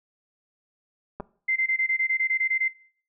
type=clicks; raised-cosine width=1 ms; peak=-20 dBFS; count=2; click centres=1.2 / 1.205 s
type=tone bursts; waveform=sine; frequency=2080 Hz; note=C7; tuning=11 cents flat; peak=-21 dBFS; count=12; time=1.48-2.683 s; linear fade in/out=10 ms; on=81 ms; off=21 ms
effects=noise-tail reverb RT60 0.5 s tail -20 dB re dry